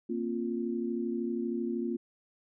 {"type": "chord", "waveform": "sine", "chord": "Bb suspended second", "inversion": "none", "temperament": "equal with one note detuned", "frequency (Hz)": [233.1, 265.9, 349.2], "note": ["Bb3", "C4", "F4"], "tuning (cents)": [0, 28, 0], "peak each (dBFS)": [-33, -37, -34], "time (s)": [0.09, 1.97], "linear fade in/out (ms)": 10, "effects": []}